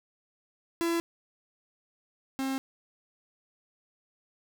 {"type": "tone pair in turn", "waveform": "45% pulse", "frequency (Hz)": [336.6, 267.2], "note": ["E4", "C4"], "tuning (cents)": [36, 36], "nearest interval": "major third", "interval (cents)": 400, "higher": "first", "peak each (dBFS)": [-26, -29], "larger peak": "first", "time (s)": [[0.81, 1], [2.39, 2.58]], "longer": "neither", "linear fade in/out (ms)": 0, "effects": []}